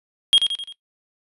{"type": "tone with echo", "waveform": "triangle", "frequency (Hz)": 3251, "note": "G#7", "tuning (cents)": -38, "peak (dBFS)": -8, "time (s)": [0.33, 0.38], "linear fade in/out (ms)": 0, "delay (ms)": 86, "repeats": 4, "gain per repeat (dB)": -6, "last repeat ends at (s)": 0.724, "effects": ["noise-tail reverb RT60 0.1 s tail -18 dB re dry", "resampled to 32000 Hz"]}